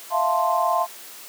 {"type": "chord", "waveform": "sine", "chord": "F major seventh", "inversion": "third", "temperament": "equal", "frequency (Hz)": [659.3, 698.5, 880, 1046.5], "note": ["E5", "F5", "A5", "C6"], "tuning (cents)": [0, 0, 0, 0], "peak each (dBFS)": [-25, -23, -26, -22], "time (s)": [0.1, 0.87], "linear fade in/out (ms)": 50, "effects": ["white hiss -41 dBFS RMS until 1.28 s", "high-pass 300 Hz 12 dB/octave"]}